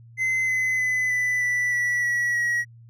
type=tone with pitch steps; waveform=triangle; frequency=2055 / 2034 / 2013 / 1991.9 / 1971.3 / 1950.9 / 1930.7 / 1910.7 Hz; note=C7 / C7 / B6 / B6 / B6 / B6 / B6 / A#6; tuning=-32 / -50 / +33 / +14 / -4 / -22 / -40 / +42 cents; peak=-19 dBFS; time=0.17-2.65 s; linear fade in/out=50 ms; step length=310 ms; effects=added 116 Hz sine -45 dBFS peak until 2.89 s